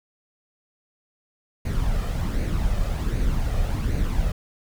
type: noise with flanger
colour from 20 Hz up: brown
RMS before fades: -23 dBFS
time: 1.65-4.32 s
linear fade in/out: 5 ms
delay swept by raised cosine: 0.46 to 1.66 ms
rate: 1.3 Hz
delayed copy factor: +0.5
effects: none